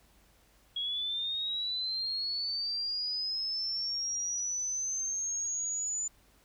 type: linear sweep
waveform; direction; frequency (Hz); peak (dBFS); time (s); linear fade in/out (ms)
sine; up; 3300 to 7040; -31; 0.76-6.08; 5
effects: added 50 Hz sine -66 dBFS peak until 6.44 s + pink hiss -65 dBFS RMS until 6.44 s